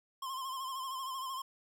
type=tone with vibrato; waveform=square; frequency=1055 Hz; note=C6; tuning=14 cents sharp; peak=-38 dBFS; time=0.22-1.42 s; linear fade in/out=5 ms; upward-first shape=sine; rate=13 Hz; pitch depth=57 cents each way; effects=none